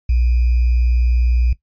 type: tone with sample-and-hold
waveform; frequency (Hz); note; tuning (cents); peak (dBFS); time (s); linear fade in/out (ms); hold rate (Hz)
sine; 60.1; B1; -46; -12; 0.09-1.53; 5; 2450
effects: noise-tail reverb RT60 0.1 s tail -17 dB re dry + resampled to 11025 Hz